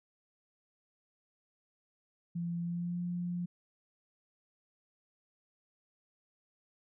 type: tone with pitch glide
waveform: sine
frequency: 171.1 to 175.71 Hz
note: F3 to F3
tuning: -35 to +11 cents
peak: -33 dBFS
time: 2.35-3.46 s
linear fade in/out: 10 ms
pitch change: +46 cents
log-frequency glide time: 2.61-3 s
effects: none